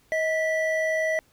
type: tone pair together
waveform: triangle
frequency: 635 / 1965.4 Hz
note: D#5 / B6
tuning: +35 / -9 cents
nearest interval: octave + minor sixth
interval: 1956 cents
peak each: -22 / -25 dBFS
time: 0.12-1.19 s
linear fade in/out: 0 ms
effects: pink hiss -62 dBFS RMS until 1.32 s